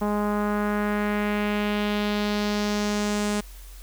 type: tone with low-pass filter sweep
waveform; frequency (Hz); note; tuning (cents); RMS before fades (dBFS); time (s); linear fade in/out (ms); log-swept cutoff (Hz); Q
sawtooth; 207.7; G#3; 0; -25; 0.01-3.41; 10; 1000 to 8800; 1.8
effects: added 45 Hz sine -40 dBFS peak until 3.82 s + white hiss -50 dBFS RMS until 3.82 s